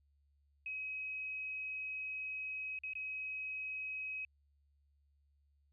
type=tone with dropouts; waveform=sine; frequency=2542 Hz; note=D#7; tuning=36 cents sharp; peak=-39 dBFS; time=0.66-4.25 s; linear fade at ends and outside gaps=2 ms; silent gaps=2.789-2.835 / 2.935-2.953 s; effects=added 71 Hz sine -70 dBFS peak until 5.72 s